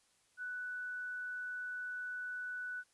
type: tone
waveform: sine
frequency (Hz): 1486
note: F#6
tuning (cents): +7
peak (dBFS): -39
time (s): 0.37-2.84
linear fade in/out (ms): 50
effects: white hiss -72 dBFS RMS until 2.93 s + resampled to 24000 Hz